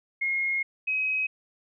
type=tone pair in turn; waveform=sine; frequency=2150 / 2538 Hz; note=C7 / D#7; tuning=+47 / +34 cents; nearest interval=minor third; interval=287 cents; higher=second; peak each=-24 dBFS; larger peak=neither; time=0.21-0.63 / 0.87-1.27 s; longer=first; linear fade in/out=10 ms; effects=none